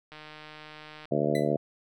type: click train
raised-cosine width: 0.3 ms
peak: -29 dBFS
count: 144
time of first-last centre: 0.12-1.055 s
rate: 153 Hz
type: harmonic tone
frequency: 73.8 Hz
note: D2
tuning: 9 cents sharp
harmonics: 2 / 3 / 4 / 5 / 6 / 7 / 8 / 9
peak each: -32 / -32 / -32 / -32 / -32 / -32 / -32 / -32 dBFS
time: 1.11-1.57 s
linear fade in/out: 10 ms
type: tone with exponential decay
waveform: 30% pulse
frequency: 2000 Hz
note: B6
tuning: 21 cents sharp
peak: -30 dBFS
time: 1.35-1.53 s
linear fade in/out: 2 ms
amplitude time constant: 37 ms
effects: none

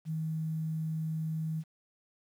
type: tone with quantisation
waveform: sine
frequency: 158.8 Hz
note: D#3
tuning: 36 cents sharp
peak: -31 dBFS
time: 0.05-1.64 s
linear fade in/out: 50 ms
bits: 10
effects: none

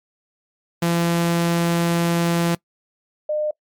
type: tone pair in turn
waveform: sawtooth / sine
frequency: 170 / 605.8 Hz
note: F3 / D#5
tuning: -46 / -46 cents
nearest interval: octave + minor seventh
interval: 2200 cents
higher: second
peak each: -13 / -19 dBFS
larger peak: first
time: 0.82-2.55 / 3.29-3.51 s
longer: first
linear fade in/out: 5 ms
effects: noise-tail reverb RT60 0.1 s tail -23 dB re dry + MP3 96 kbps

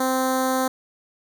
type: tone with notch filter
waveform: 10% pulse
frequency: 260 Hz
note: C4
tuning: 11 cents flat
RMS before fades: -22 dBFS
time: 0-0.68 s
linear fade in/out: 5 ms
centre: 2700 Hz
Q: 0.63
effects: none

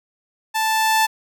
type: tone with level ramp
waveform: sawtooth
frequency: 880 Hz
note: A5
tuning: in tune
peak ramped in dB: -15 to -10 dBFS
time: 0.54-1.07 s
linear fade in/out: 20 ms
effects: none

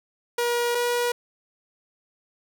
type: tone pair in turn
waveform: sawtooth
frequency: 478.3 / 482.5 Hz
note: A#4 / B4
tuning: +44 / -40 cents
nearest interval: unison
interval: 16 cents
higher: second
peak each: -18 dBFS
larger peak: neither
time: 0.38-0.75 / 0.75-1.12 s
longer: neither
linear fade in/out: 5 ms
effects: none

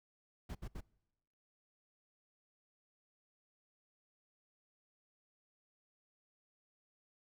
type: noise bursts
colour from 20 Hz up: brown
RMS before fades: -43 dBFS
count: 3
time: 0.49-0.809 s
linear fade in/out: 10 ms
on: 61 ms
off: 68 ms
effects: noise-tail reverb RT60 1.0 s tail -25 dB re dry

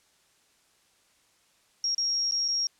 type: tone with dropouts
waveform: sine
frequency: 5588 Hz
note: F8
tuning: in tune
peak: -24 dBFS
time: 1.84-2.67 s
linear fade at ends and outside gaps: 1 ms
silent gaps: 1.947-1.98 / 2.311-2.321 / 2.48-2.485 s
effects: white hiss -65 dBFS RMS until 2.79 s + low-pass 9000 Hz 12 dB/octave

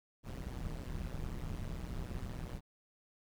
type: noise with amplitude modulation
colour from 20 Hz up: brown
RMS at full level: -37 dBFS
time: 0.23-2.61 s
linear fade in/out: 50 ms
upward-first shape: sine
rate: 126 Hz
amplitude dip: 95%
effects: none

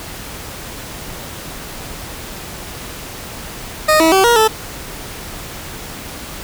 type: tone with pitch steps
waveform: 20% pulse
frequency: 618 / 323.1 / 383.1 / 473.1 / 438.5 Hz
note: D#5 / E4 / G4 / A#4 / A4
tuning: -12 / -35 / -40 / +26 / -6 cents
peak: -4 dBFS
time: 3.88-4.48 s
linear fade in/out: 10 ms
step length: 120 ms
effects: pink hiss -30 dBFS RMS until 6.43 s

